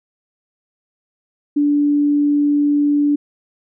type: tone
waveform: sine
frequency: 290.9 Hz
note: D4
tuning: 16 cents flat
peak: -12 dBFS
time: 1.56-3.16 s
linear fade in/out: 10 ms
effects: none